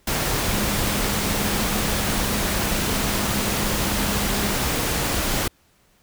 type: tone in noise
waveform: sine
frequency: 204.9 Hz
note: G#3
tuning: 23 cents flat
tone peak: -29 dBFS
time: 0.51-4.57 s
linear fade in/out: 5 ms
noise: pink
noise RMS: -23 dBFS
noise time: 0.07-5.48 s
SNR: -9 dB
effects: pink hiss -60 dBFS RMS until 6.02 s